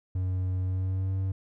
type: tone with pitch glide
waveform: triangle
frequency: 92.5 to 95.49 Hz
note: F#2 to G2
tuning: 0 to -45 cents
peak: -24 dBFS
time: 0.15-1.32 s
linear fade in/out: 5 ms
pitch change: +55 cents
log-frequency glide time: 0.62-1.15 s
effects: none